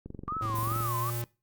click train, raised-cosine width 3 ms, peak -27 dBFS, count 18, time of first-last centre 0.06-0.806 s, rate 22.8 Hz
sine tone with vibrato, 1157 Hz, D6, 26 cents flat, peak -31 dBFS, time 0.28-1.1 s, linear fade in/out 0 ms, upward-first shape sine, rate 2.5 Hz, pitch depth 210 cents each way
square tone with pitch glide, 110 to 117.9 Hz, A2 to A#2, 0 to +20 cents, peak -33 dBFS, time 0.42-1.24 s, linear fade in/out 0 ms, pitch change +120 cents, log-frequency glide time 0.53-0.94 s
violet noise, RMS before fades -38 dBFS, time 0.55-1.22 s, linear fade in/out 5 ms
effects noise-tail reverb RT60 0.3 s tail -21 dB re dry + Opus 48 kbps

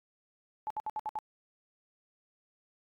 sine tone bursts, 860 Hz, A5, 40 cents flat, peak -32 dBFS, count 6, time 0.67-1.188 s, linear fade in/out 0 ms, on 33 ms, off 64 ms, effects AAC 48 kbps

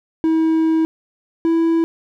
triangle tone pair in turn, 321.5 / 329.8 Hz, E4 / E4, -43 / +1 cents, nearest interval unison, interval 44 cents, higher second, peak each -11 dBFS, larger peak neither, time 0.24-0.85 / 1.45-1.84 s, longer first, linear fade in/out 0 ms, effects none

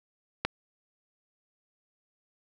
click, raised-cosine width 0.3 ms, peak -10 dBFS, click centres 0.45 s, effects none

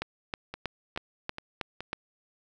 two click trains, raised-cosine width 0.3 ms, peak -21 / -15 dBFS, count 4 / 7, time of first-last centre 0.54-1.806 / 0.02-1.931 s, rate 2.37 / 3.14 Hz, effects none

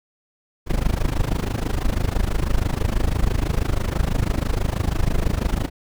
brown noise with amplitude modulation, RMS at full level -17 dBFS, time 0.66-5.7 s, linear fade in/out 50 ms, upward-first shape sine, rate 26.1 Hz, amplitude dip 90%, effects none

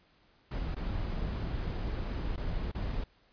brown noise with dropouts, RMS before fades -34 dBFS, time 0.51-3.04 s, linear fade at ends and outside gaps 5 ms, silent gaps 0.748-0.764 / 2.362-2.376 / 2.716-2.748 s, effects pink hiss -66 dBFS RMS until 3.32 s + resampled to 11025 Hz

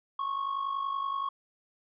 triangle tone with amplitude modulation, 1100 Hz, C#6, 14 cents flat, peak -25 dBFS, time 0.19-1.29 s, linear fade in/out 5 ms, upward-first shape sine, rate 50.6 Hz, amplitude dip 65%, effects resampled to 8000 Hz

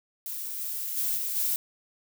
violet noise with level steps, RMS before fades -35 / -33 / -28 / -31 / -27 dBFS, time 0.26-1.56 s, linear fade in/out 0 ms, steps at 0.59 / 0.96 / 1.16 / 1.35 s, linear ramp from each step 20 ms, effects none

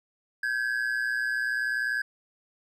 triangle ring-modulated tone, 1622 Hz, G#6, 41 cents flat, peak -21 dBFS, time 0.43-2.02 s, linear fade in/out 5 ms, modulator 60.2 Hz, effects none

